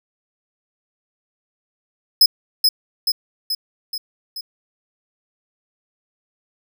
45% pulse tone with echo, 5100 Hz, D#8, 42 cents sharp, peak -8 dBFS, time 2.21-2.26 s, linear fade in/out 5 ms, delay 430 ms, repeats 5, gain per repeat -4 dB, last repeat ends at 4.41 s, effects none

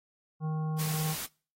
harmonic tone, 156.1 Hz, D#3, 6 cents sharp, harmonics 1 / 3 / 5 / 7 / 9, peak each -29 / -45 / -44 / -47 / -58 dBFS, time 0.4-1.16 s, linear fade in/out 50 ms
white noise, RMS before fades -37 dBFS, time 0.78-1.27 s, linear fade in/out 20 ms
effects noise-tail reverb RT60 0.4 s tail -25 dB re dry + AAC 48 kbps

